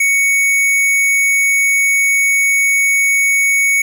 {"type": "tone", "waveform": "square", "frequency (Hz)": 2227, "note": "C#7", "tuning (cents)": 7, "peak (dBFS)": -11, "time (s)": [0, 3.82], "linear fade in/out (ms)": 5, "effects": ["7-bit"]}